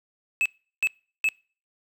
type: tone bursts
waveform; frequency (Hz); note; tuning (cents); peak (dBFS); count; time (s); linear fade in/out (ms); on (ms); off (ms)
triangle; 2600; E7; -24; -18; 3; 0.41-1.288; 0; 46; 370
effects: noise-tail reverb RT60 0.4 s tail -25 dB re dry